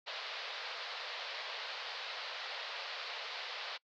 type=band-pass noise; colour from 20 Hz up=white; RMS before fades=-43 dBFS; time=0.06-3.78 s; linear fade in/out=20 ms; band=470 to 4600 Hz; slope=48 dB/octave; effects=noise-tail reverb RT60 0.1 s tail -24 dB re dry